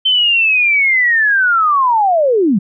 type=linear sweep; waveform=sine; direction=down; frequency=3100 to 173.8 Hz; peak=-9 dBFS; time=0.05-2.59 s; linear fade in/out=10 ms; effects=none